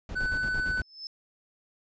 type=noise with tremolo; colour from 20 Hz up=brown; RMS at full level=-34 dBFS; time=0.09-0.82 s; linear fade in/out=2 ms; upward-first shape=square; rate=8.8 Hz; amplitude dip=65%
type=tone; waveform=triangle; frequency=1500 Hz; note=F#6; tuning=23 cents sharp; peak=-25 dBFS; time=0.15-0.82 s; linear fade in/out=20 ms
type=tone with exponential growth; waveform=sine; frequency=5250 Hz; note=E8; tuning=8 cents flat; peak=-33 dBFS; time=0.74-1.07 s; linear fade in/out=1 ms; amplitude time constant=71 ms
effects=resampled to 16000 Hz